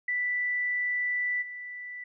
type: tone with level steps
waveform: sine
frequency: 1975.5 Hz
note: B6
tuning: in tune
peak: -26 / -37 dBFS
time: 0.08-2.04 s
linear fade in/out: 5 ms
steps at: 1.41 s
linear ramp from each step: 20 ms
effects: none